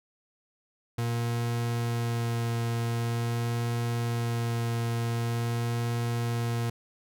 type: tone with vibrato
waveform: 40% pulse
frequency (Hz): 117.4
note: A#2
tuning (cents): +13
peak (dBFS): -26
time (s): 0.98-6.7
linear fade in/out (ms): 5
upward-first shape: sine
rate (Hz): 0.45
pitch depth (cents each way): 11
effects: none